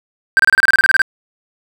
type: tone bursts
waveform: triangle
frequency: 1568 Hz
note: G6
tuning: in tune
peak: -5 dBFS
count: 13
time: 0.37-1.018 s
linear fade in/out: 0 ms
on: 24 ms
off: 28 ms
effects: none